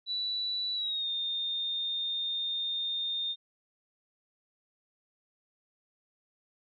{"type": "tone with pitch glide", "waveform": "sine", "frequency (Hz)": [3951, 3644], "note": ["B7", "A#7"], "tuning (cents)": [0, -40], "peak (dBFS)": -30, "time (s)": [0.06, 3.36], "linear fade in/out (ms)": 50, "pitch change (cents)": -140, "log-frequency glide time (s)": [0.74, 1.09], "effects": []}